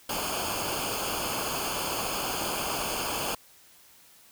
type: noise with comb filter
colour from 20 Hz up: pink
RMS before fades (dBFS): -31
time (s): 0.09-3.35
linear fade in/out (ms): 5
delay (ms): 0.52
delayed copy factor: -0.8
effects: white hiss -56 dBFS RMS until 4.31 s